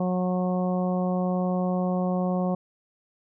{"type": "harmonic tone", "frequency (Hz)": 182.1, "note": "F#3", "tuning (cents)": -27, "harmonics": [1, 2, 3, 4, 5, 6], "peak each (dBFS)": [-24, -34, -30, -33, -41, -39], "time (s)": [0, 2.55], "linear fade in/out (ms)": 5, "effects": []}